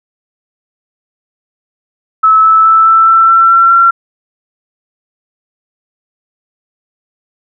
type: tone with pitch steps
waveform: sine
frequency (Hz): 1300 / 1309 / 1318.1 / 1327.3 / 1336.5 / 1345.8 / 1355.2 / 1364.6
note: E6 / E6 / E6 / E6 / E6 / E6 / E6 / F6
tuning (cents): -24 / -13 / -1 / +12 / +23 / +35 / +48 / -41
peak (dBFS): -3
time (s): 2.23-3.91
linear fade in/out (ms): 10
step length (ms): 210
effects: none